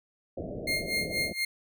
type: low-pass noise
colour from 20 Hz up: white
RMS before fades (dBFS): -37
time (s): 0.37-1.33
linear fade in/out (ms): 5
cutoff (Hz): 670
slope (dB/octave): 96
type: tone with tremolo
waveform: 30% pulse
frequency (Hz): 2124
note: C7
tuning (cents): +25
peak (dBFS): -23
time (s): 0.67-1.45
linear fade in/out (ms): 5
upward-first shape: sine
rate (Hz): 4.2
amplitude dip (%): 85
effects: none